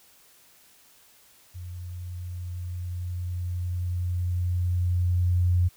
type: tone with level ramp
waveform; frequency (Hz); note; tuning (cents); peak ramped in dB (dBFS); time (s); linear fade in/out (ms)
sine; 88.9; F2; +31; -35 to -18; 1.54-5.69; 20
effects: white hiss -57 dBFS RMS until 5.76 s